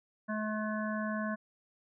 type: harmonic tone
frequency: 214.6 Hz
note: A3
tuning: 43 cents flat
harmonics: 1 / 3 / 5 / 7 / 8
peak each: -34 / -39 / -41 / -42 / -43 dBFS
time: 0.28-1.36 s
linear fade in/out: 20 ms
effects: none